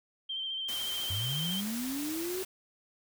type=tone with vibrato; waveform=sine; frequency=3136 Hz; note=G7; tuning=in tune; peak=-33 dBFS; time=0.29-1.61 s; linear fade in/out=10 ms; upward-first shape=sine; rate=14 Hz; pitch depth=31 cents each way
type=noise; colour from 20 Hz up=white; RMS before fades=-40 dBFS; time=0.68-2.45 s; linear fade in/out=10 ms
type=linear sweep; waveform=sine; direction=up; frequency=89 to 381.9 Hz; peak=-33 dBFS; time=1.1-2.43 s; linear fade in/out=5 ms
effects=none